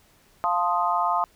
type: chord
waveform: sine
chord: F dominant seventh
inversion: none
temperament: equal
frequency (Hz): 698.5 / 880 / 1046.5 / 1244.5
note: F5 / A5 / C6 / Eb6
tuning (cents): 0 / 0 / 0 / 0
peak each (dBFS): -26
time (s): 0.44-1.24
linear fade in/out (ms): 0
effects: pink hiss -59 dBFS RMS until 1.35 s